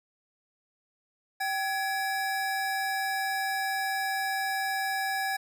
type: tone pair together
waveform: square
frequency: 775.6 / 1680 Hz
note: G5 / G#6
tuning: -19 / +19 cents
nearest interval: octave + minor second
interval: 1338 cents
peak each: -31 / -32 dBFS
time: 1.4-5.37 s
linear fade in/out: 10 ms
effects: none